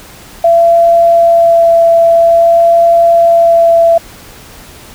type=tone with vibrato; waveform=sine; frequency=674 Hz; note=E5; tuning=38 cents sharp; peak=-3 dBFS; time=0.44-3.98 s; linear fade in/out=5 ms; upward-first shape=sine; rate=0.5 Hz; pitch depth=10 cents each way; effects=pink hiss -34 dBFS RMS until 4.94 s